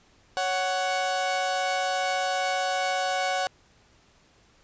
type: tone pair together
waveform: sawtooth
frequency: 556.6 / 743 Hz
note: C#5 / F#5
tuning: +7 / +7 cents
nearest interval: perfect fourth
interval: 500 cents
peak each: -26 / -22 dBFS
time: 0.37-3.47 s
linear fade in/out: 0 ms
effects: pink hiss -60 dBFS RMS until 4.63 s + resampled to 16000 Hz